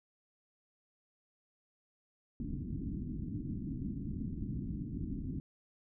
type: low-pass noise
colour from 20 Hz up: white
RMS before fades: -39 dBFS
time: 2.4-5.4 s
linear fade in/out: 2 ms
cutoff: 290 Hz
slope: 48 dB/octave
effects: none